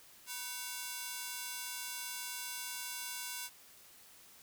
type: ring-modulated tone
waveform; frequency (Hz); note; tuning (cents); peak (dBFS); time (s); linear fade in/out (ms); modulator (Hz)
5% pulse; 1245; D#6; +1; -25; 0.26-3.5; 50; 269
effects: white hiss -59 dBFS RMS until 4.42 s